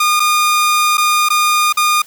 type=tone with dropouts; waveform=sawtooth; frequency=1218 Hz; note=D#6; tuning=37 cents flat; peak=-7 dBFS; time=0-2.02 s; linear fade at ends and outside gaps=5 ms; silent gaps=0.197-0.201 / 0.972-0.979 / 1.288-1.302 / 1.726-1.771 s; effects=white hiss -42 dBFS RMS until 2.06 s